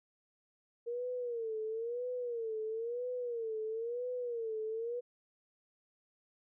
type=tone with vibrato; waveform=sine; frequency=466.2 Hz; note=A#4; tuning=in tune; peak=-35 dBFS; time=0.86-5.01 s; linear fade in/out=20 ms; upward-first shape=sine; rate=1 Hz; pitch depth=120 cents each way; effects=none